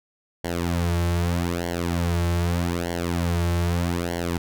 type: tone with flanger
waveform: sawtooth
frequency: 86.2 Hz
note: F2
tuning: 22 cents flat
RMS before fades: -24 dBFS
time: 0.44-4.38 s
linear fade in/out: 5 ms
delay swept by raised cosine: 0.79 to 4.19 ms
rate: 0.81 Hz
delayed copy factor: -0.9
effects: none